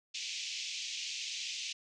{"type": "band-pass noise", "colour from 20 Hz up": "pink", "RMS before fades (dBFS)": -40, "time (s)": [0.14, 1.73], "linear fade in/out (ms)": 10, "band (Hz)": [2400, 6800], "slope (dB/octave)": 48, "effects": []}